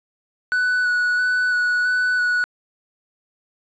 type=tone with vibrato; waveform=triangle; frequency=1480 Hz; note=F#6; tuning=in tune; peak=-15 dBFS; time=0.52-2.44 s; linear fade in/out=0 ms; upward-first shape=square; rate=1.5 Hz; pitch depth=13 cents each way; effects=resampled to 16000 Hz + 9-bit